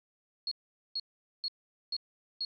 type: tone bursts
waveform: sine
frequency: 4318 Hz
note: C#8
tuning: 46 cents flat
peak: -31 dBFS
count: 5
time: 0.47-2.45 s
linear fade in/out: 2 ms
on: 44 ms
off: 440 ms
effects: none